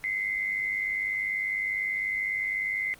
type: tone pair together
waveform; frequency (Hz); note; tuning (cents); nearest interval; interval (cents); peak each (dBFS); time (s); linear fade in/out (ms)
sine; 2049 / 2149; C7 / C7; -37 / +46; minor second; 83; -28 / -32; 0.04-2.94; 0
effects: pink hiss -53 dBFS RMS until 2.99 s + Opus 24 kbps